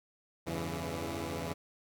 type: tone cluster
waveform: 10% pulse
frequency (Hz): 83.4 / 97.6 / 141.2 / 166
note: E2 / G2 / C#3 / E3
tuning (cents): +21 / -7 / +32 / +12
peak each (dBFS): -31 / -36 / -33 / -32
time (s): 0.46-1.54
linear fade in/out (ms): 20
effects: none